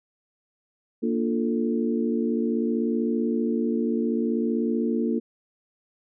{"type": "chord", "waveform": "sine", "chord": "Bb major seventh", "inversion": "none", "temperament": "equal with one note detuned", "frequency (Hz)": [233.1, 293.7, 349.2, 441.8], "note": ["Bb3", "D4", "F4", "A4"], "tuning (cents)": [0, 0, 0, 7], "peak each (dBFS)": [-24, -30, -29, -30], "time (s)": [1.02, 5.2], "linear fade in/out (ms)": 20, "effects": []}